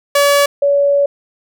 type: tone pair in turn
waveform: sawtooth / sine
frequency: 570 / 566.8 Hz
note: C#5 / C#5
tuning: +48 / +38 cents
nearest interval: unison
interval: 10 cents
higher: first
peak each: -5 / -9 dBFS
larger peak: first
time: 0.15-0.46 / 0.62-1.06 s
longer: second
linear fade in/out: 5 ms
effects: none